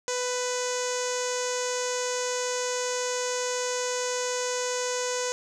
sawtooth tone with low-pass filter, 497.3 Hz, B4, 12 cents sharp, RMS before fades -29 dBFS, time 0.08-5.32 s, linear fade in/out 0 ms, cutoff 6700 Hz, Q 5.7, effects none

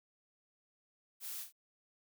blue noise with echo, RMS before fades -44 dBFS, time 1.2-1.46 s, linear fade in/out 50 ms, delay 33 ms, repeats 2, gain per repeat -6 dB, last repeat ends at 1.526 s, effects none

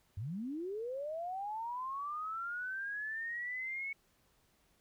sine linear sweep, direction up, 87.31 to 2221 Hz, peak -37 dBFS, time 0.17-3.93 s, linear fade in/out 5 ms, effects pink hiss -72 dBFS RMS until 4.8 s

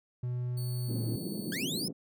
triangle tone with pitch glide, 123.47 to 116.54 Hz, B2 to A#2, 0 to 0 cents, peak -29 dBFS, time 0.23-1.16 s, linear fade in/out 5 ms, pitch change -100 cents, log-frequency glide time 0.86-0.94 s
10% pulse tone, 4451 Hz, C#8, 6 cents sharp, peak -37 dBFS, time 0.57-1.63 s, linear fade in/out 5 ms
white band-pass noise, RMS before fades -37 dBFS, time 0.88-1.93 s, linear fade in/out 20 ms, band 150 to 320 Hz, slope 24 dB/octave
sawtooth linear sweep, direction up, 1530 to 5310 Hz, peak -31 dBFS, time 1.52-1.88 s, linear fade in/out 2 ms
effects none

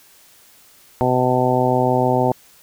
harmonic tone, 126.5 Hz, B2, 42 cents sharp, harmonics 1 / 2 / 3 / 4 / 5 / 6 / 7, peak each -22 / -22 / -22 / -22 / -22 / -22 / -22 dBFS, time 1.01-2.32 s, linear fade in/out 0 ms, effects white hiss -50 dBFS RMS until 2.62 s

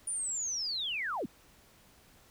sine linear sweep, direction down, 9580 to 155.56 Hz, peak -32 dBFS, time 0.07-1.26 s, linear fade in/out 5 ms, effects pink hiss -61 dBFS RMS until 2.3 s

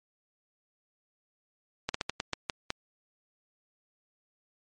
slowing click train, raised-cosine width 0.2 ms, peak -12 dBFS, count 8, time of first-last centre 1.89-2.704 s, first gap 54 ms, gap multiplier 1.25, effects MP3 48 kbps

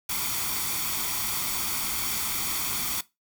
white noise with comb filter, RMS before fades -29 dBFS, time 0.09-3.01 s, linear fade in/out 5 ms, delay 0.88 ms, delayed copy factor +0.6, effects noise-tail reverb RT60 0.2 s tail -18 dB re dry

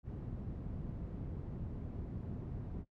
white low-pass noise, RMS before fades -43 dBFS, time 0.03-2.85 s, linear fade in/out 50 ms, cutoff 160 Hz, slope 12 dB/octave, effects noise-tail reverb RT60 0.1 s tail -17 dB re dry

